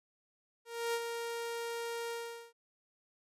sawtooth tone with ADSR envelope, 466.2 Hz, A#4, in tune, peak -27 dBFS, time 0.65-2.53 s, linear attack 290 ms, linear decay 52 ms, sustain -6 dB, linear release 420 ms, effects resampled to 32000 Hz

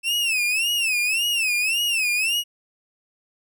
40% pulse tone with vibrato, 2642 Hz, E7, 3 cents sharp, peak -19 dBFS, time 0.03-2.44 s, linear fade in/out 50 ms, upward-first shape sine, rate 1.8 Hz, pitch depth 160 cents each way, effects none

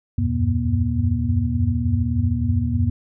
sine tone cluster, 79.3 / 91.8 / 95.2 / 118.5 / 239.6 Hz, D#2 / F#2 / F#2 / A#2 / A#3, +33 / -13 / +50 / +29 / +48 cents, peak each -24 dBFS, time 0.18-2.9 s, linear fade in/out 5 ms, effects none

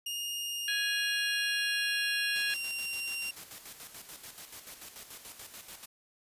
sawtooth tone with pitch glide, 2839 to 2768 Hz, F7 to F7, +28 to -16 cents, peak -31 dBFS, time 0.06-3.31 s, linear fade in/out 5 ms, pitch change -44 cents, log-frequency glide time 0.36-2.6 s
harmonic tone, 830.6 Hz, G#5, in tune, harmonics 2 / 3 / 4 / 5, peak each -32 / -38 / -38 / -37 dBFS, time 0.68-2.54 s, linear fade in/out 2 ms
white noise with tremolo, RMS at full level -45 dBFS, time 2.35-5.86 s, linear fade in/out 10 ms, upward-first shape square, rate 6.9 Hz, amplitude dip 55%
effects resampled to 32000 Hz

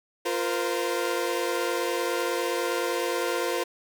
sawtooth chord, F suspended fourth, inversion none, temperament equal with one note detuned, 349.2 / 466.2 / 516 Hz, F4 / Bb4 / C5, 0 / 0 / -24 cents, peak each -26 dBFS, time 0.25-3.64 s, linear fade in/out 10 ms, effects none

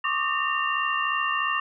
sine tone cluster, 1082 / 1156 / 1219 / 1821 / 2777 Hz, C#6 / D6 / D#6 / A#6 / F7, -42 / -28 / -36 / -41 / -10 cents, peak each -31 / -28 / -31 / -29 / -29 dBFS, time 0.04-1.6 s, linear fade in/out 5 ms, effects none

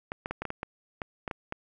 clicks, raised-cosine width 0.5 ms, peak -18 dBFS, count 11, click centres 0.119 / 0.259 / 0.31 / 0.42 / 0.453 / 0.504 / 0.631 / 1.018 / 1.278 / 1.312 / 1.524 s, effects none

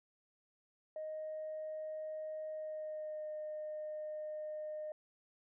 sine tone with pitch glide, 622.3 to 612.3 Hz, D#5 to D#5, 0 to -28 cents, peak -39 dBFS, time 0.96-4.92 s, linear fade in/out 2 ms, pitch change -28 cents, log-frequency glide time 2.51-3.3 s, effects tanh soft clip ceiling -36 dBFS

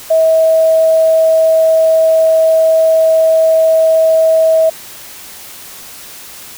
sine tone, 644 Hz, E5, 41 cents flat, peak -6 dBFS, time 0.1-4.7 s, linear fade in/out 10 ms, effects white hiss -32 dBFS RMS until 6.57 s

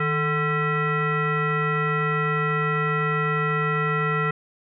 sine tone with frequency modulation, 751 Hz, F#5, 26 cents sharp, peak -20 dBFS, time 0-4.31 s, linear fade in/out 5 ms, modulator 595 Hz, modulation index 2.2, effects none

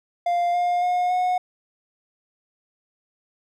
triangle tone with pitch steps, 698.5 / 708.3 / 718.1 / 728.2 Hz, F5 / F5 / F5 / F#5, 0 / +24 / +48 / -28 cents, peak -17 dBFS, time 0.26-1.38 s, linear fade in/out 5 ms, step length 280 ms, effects none

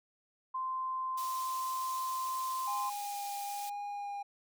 sine tone, 1040 Hz, C6, 11 cents flat, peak -33 dBFS, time 0.54-2.9 s, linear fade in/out 10 ms
pink high-pass noise, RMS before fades -46 dBFS, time 1.17-3.7 s, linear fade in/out 10 ms, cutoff 4500 Hz, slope 12 dB/octave
triangle tone with vibrato, 812 Hz, G#5, 39 cents flat, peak -35 dBFS, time 2.67-4.23 s, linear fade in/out 10 ms, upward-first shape sine, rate 1.1 Hz, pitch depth 11 cents each way
effects none

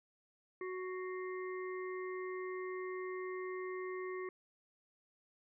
harmonic tone with a mistuned harmonic, 370 Hz, F#4, in tune, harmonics 1 / 3 / 5 / 6, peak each -40 / -48 / -52 / -52 dBFS, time 0.61-4.29 s, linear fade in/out 2 ms, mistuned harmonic 6, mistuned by -100 cents, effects none

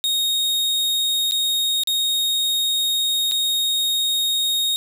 40% pulse tone with dropouts, 3729 Hz, A#7, in tune, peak -17 dBFS, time 0.04-4.76 s, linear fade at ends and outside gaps 0 ms, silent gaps 1.311-1.32 / 1.835-1.873 / 3.313-3.319 s, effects 9-bit

